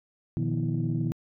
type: tone cluster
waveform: sine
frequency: 120.3 / 154.6 / 173.3 / 242.9 / 325.7 Hz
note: B2 / D#3 / F3 / B3 / E4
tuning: -45 / -11 / -13 / -29 / -21 cents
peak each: -29 / -28 / -34 / -34 / -34 dBFS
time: 0.37-1.12 s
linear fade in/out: 0 ms
effects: tanh soft clip ceiling -17 dBFS